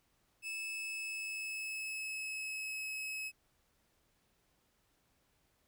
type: tone with pitch glide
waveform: 40% pulse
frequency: 2611 to 2571 Hz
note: E7 to E7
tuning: -17 to -44 cents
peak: -38 dBFS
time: 0.42-3.32 s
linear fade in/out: 50 ms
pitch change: -27 cents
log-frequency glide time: 0.65-2.83 s
effects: pink hiss -75 dBFS RMS until 5.67 s